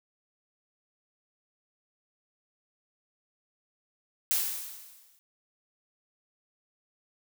blue noise with exponential decay, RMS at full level -25 dBFS, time 4.31-5.19 s, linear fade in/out 0 ms, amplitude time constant 190 ms, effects none

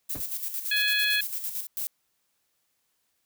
violet noise with tremolo, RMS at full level -31 dBFS, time 0.09-1.67 s, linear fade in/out 10 ms, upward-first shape square, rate 8.9 Hz, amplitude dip 55%
brown noise with exponential decay, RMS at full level -29 dBFS, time 0.15-0.27 s, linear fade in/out 1 ms, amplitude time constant 25 ms
harmonic tone, 840 Hz, G#5, 19 cents sharp, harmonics 2 / 3 / 4 / 5, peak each -26 / -28 / -29 / -30 dBFS, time 0.71-1.21 s, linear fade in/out 5 ms
violet noise, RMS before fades -31 dBFS, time 1.77-1.87 s, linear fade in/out 0 ms
effects white hiss -74 dBFS RMS until 3.25 s

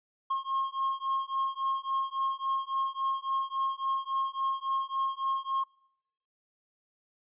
triangle beating tone pair, 1074 / 1077.6 Hz, C6 / C#6, +45 / -49 cents, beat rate 3.6 Hz, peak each -30 dBFS, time 0.3-5.64 s, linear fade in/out 10 ms, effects noise-tail reverb RT60 0.8 s tail -25 dB re dry + resampled to 8000 Hz

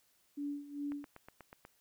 sine tone with tremolo, 287.5 Hz, D4, 37 cents flat, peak -35 dBFS, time 0.37-1.05 s, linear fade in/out 10 ms, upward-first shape sine, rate 2.5 Hz, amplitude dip 80%
click train, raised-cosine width 0.5 ms, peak -35 dBFS, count 7, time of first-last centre 0.92-1.651 s, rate 8.21 Hz
effects white hiss -72 dBFS RMS until 1.8 s

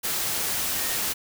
sine tone in noise, 1852 Hz, A#6, 12 cents flat, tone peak -38 dBFS, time 0.75-0.97 s, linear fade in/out 20 ms, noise white, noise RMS -27 dBFS, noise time 0.03-1.14 s, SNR -14 dB, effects none

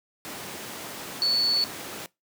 sine tone in noise, 4442 Hz, C#8, 3 cents sharp, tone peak -20 dBFS, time 1.22-1.64 s, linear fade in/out 0 ms, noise pink, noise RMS -36 dBFS, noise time 0.25-2.06 s, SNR +13 dB, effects noise-tail reverb RT60 0.2 s tail -22 dB re dry + high-pass 200 Hz 12 dB/octave

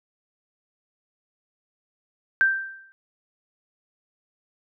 sine tone with exponential decay, 1568 Hz, G6, in tune, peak -13 dBFS, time 2.41-2.92 s, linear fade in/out 0 ms, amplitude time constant 110 ms, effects none

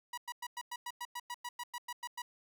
sawtooth tone bursts, 969 Hz, B5, 33 cents flat, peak -35 dBFS, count 15, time 0.13-2.22 s, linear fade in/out 5 ms, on 46 ms, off 100 ms, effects none

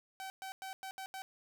sawtooth tone bursts at uneven times, 767 Hz, G5, 38 cents flat, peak -38 dBFS, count 6, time 0.2-0.3 / 0.42-0.52 / 0.62-0.73 / 0.83-0.91 / 0.98-1.06 / 1.14-1.22 s, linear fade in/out 0 ms, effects none

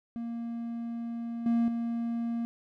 triangle tone with level steps, 233.1 Hz, A#3, in tune, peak -31 / -21 / -27 dBFS, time 0.16-2.45 s, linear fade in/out 0 ms, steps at 1.46 / 1.68 s, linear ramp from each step 2 ms, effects none

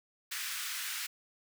pink high-pass noise, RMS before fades -38 dBFS, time 0.31-1.07 s, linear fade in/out 10 ms, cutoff 1500 Hz, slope 24 dB/octave, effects none

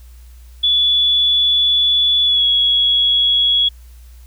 sine tone with pitch glide, 3436 to 3344 Hz, A7 to G#7, -42 to +11 cents, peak -11 dBFS, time 0.63-3.69 s, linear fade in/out 10 ms, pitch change -47 cents, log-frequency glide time 2.25-2.44 s, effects added 60 Hz sine -37 dBFS peak until 4.26 s + white hiss -53 dBFS RMS until 4.26 s

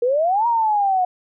sine exponential two-way sweep, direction up then down, 466.2 to 956 to 721 Hz, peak -15 dBFS, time 0.02-1.05 s, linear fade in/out 5 ms, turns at 0.47 s, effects none

